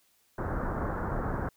pink low-pass noise, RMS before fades -32 dBFS, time 0.38-1.49 s, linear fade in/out 5 ms, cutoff 1600 Hz, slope 48 dB/octave, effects white hiss -68 dBFS RMS until 1.56 s

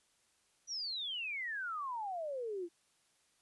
sine exponential sweep, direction down, 5970 to 329.6 Hz, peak -37 dBFS, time 0.67-2.69 s, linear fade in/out 50 ms, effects white hiss -73 dBFS RMS until 3.41 s + resampled to 24000 Hz

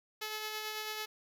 5% pulse tone with tremolo, 430 Hz, A4, 40 cents flat, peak -25 dBFS, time 0.21-1.06 s, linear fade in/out 10 ms, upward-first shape sine, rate 9.1 Hz, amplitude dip 30%, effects none

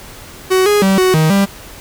45% pulse tone with pitch steps, 374.1 / 414 / 193 / 371.5 / 157.3 / 197.8 Hz, F#4 / G#4 / G3 / F#4 / D#3 / G3, +19 / -5 / -27 / +7 / +19 / +16 cents, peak -9 dBFS, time 0.5-1.46 s, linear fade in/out 20 ms, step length 160 ms, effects pink hiss -35 dBFS RMS until 1.8 s

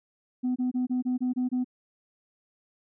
sine tone bursts, 251.4 Hz, B3, 31 cents sharp, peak -22 dBFS, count 8, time 0.43-1.645 s, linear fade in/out 20 ms, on 130 ms, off 25 ms, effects tanh soft clip ceiling -22 dBFS

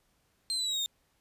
35% pulse exponential sweep, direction down, 4186 to 3620 Hz, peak -28 dBFS, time 0.5-0.86 s, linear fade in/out 0 ms, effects pink hiss -72 dBFS RMS until 1.2 s + resampled to 32000 Hz

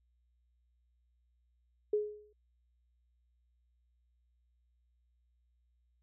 sine tone with exponential decay, 420 Hz, G#4, 19 cents sharp, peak -25 dBFS, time 1.93-2.33 s, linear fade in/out 5 ms, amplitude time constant 85 ms, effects added 60 Hz sine -70 dBFS peak until 6.02 s

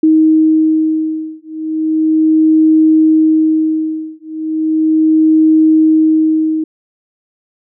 sine beating tone pair, 314.8 / 315.16 Hz, D#4 / D#4, +20 / +22 cents, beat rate 0.36 Hz, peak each -11 dBFS, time 0.03-6.64 s, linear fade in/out 5 ms, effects none

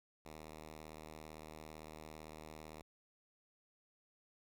5% pulse tone, 77.78 Hz, D#2, in tune, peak -39 dBFS, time 0.25-2.82 s, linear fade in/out 5 ms, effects none

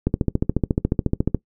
click train, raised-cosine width 3 ms, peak -5 dBFS, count 19, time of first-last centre 0.07-1.347 s, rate 14.1 Hz, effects noise-tail reverb RT60 0.1 s tail -20 dB re dry

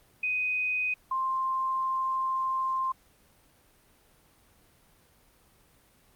sine tone pair in turn, 2500 / 1051.1 Hz, D#7 / C6, +8 / +8 cents, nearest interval octave + minor third, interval 1500 cents, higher first, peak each -26 dBFS, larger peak neither, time 0.23-0.94 / 1.11-2.92 s, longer second, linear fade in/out 5 ms, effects pink hiss -62 dBFS RMS until 6.15 s + Opus 32 kbps

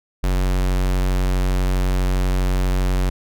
square tone, 46.17 Hz, F#1, 3 cents flat, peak -17 dBFS, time 0.23-3.1 s, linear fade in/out 10 ms, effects none

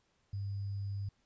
sine tone with sample-and-hold, 99.5 Hz, G2, 26 cents sharp, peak -35 dBFS, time 0.33-1.09 s, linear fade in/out 5 ms, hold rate 4900 Hz, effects pink hiss -75 dBFS RMS until 1.25 s + resampled to 16000 Hz

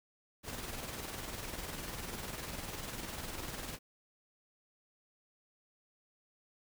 pink noise with tremolo, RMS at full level -41 dBFS, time 0.43-3.79 s, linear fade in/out 50 ms, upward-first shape square, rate 20 Hz, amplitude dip 40%, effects none

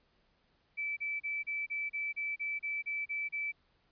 sine tone bursts, 2315 Hz, D7, 25 cents flat, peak -33 dBFS, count 12, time 0.77-3.522 s, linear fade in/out 20 ms, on 200 ms, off 32 ms, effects pink hiss -72 dBFS RMS until 3.91 s + resampled to 11025 Hz

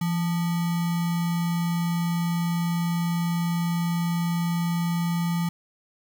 sine tone with sample-and-hold, 170 Hz, F3, 46 cents flat, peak -22 dBFS, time 0.01-5.49 s, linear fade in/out 5 ms, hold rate 1050 Hz, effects none

